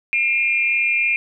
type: tone with amplitude modulation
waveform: sine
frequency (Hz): 2399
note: D7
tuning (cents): +36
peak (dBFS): -12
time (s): 0.13-1.16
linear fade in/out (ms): 0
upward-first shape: sine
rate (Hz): 257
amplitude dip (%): 80
effects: none